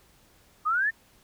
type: exponential sweep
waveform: sine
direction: up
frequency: 1200 to 1838 Hz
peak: -22 dBFS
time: 0.65-0.91 s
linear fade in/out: 20 ms
effects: pink hiss -60 dBFS RMS until 1.23 s